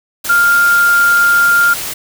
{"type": "tone in noise", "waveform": "sine", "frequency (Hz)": 1400, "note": "F6", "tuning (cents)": 4, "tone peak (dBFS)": -7, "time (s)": [0.29, 1.74], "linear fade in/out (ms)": 10, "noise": "white", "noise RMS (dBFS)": -22, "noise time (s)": [0.24, 1.94], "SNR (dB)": 12, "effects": []}